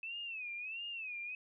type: tone with vibrato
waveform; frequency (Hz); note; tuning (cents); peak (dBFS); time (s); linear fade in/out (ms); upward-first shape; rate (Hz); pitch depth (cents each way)
sine; 2600; E7; -24; -40; 0.03-1.35; 2; sine; 1.5; 150
effects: none